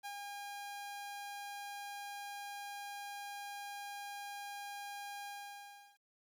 sawtooth tone with ADSR envelope, 810 Hz, G#5, 43 cents flat, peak -38 dBFS, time 0.03-5.99 s, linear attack 26 ms, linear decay 66 ms, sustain -2 dB, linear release 730 ms, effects 12-bit

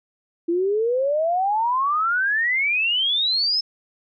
sine exponential sweep, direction up, 331.6 to 5274 Hz, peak -18 dBFS, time 0.48-3.61 s, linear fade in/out 10 ms, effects none

